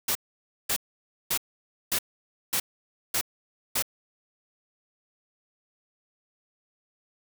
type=noise bursts; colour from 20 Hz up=white; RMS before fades=-26 dBFS; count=7; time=0.08-3.824 s; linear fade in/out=5 ms; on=72 ms; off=540 ms; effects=none